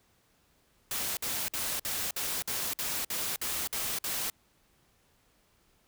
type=noise bursts; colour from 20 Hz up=white; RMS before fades=-33 dBFS; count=11; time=0.91-4.3 s; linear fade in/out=2 ms; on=260 ms; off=53 ms; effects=pink hiss -68 dBFS RMS until 5.87 s